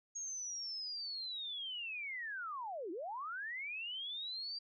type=linear two-way sweep; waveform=sine; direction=down then up; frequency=6600 to 311.1 to 4741 Hz; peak=-40 dBFS; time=0.15-4.59 s; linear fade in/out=10 ms; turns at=2.91 s; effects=none